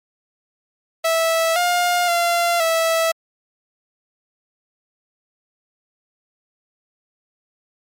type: tone with pitch steps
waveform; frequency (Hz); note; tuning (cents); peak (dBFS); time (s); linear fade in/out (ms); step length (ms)
sawtooth; 655 / 708 / 689 / 655; E5 / F5 / F5 / E5; -11 / +23 / -24 / -11; -12; 1.04-3.12; 10; 520
effects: MP3 64 kbps